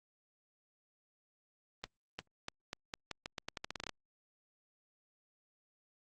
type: accelerating click train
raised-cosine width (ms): 0.2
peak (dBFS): -22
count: 17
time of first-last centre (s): 1.84-3.893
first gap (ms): 350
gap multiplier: 0.84
effects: Opus 24 kbps